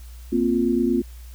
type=chord; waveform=sine; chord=Bb suspended second; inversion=none; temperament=equal; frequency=233.1 / 261.6 / 349.2 Hz; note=Bb3 / C4 / F4; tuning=0 / 0 / 0 cents; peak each=-22 dBFS; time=0.32-1.02 s; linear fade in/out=10 ms; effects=added 60 Hz sine -37 dBFS peak until 1.34 s + white hiss -52 dBFS RMS until 1.34 s